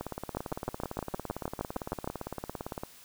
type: two click trains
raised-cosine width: 1 ms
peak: -17 / -21 dBFS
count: 12 / 51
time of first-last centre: 0.37-2.075 / 0.01-2.835 s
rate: 6.45 / 17.7 Hz
effects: white hiss -54 dBFS RMS until 3.04 s